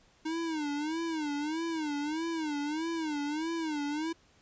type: tone with vibrato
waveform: square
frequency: 310 Hz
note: D#4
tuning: 6 cents flat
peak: -32 dBFS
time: 0.25-4.13 s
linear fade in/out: 10 ms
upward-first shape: sine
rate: 1.6 Hz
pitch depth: 130 cents each way
effects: pink hiss -64 dBFS RMS until 4.41 s + resampled to 16000 Hz